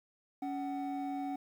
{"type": "tone pair together", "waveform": "triangle", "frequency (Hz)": [280, 747.5], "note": ["C#4", "F#5"], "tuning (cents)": [18, 17], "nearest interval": "octave + perfect fourth", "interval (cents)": 1699, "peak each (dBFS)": [-34, -36], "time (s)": [0.42, 1.36], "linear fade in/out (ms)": 5, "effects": ["tanh soft clip ceiling -28 dBFS", "11-bit"]}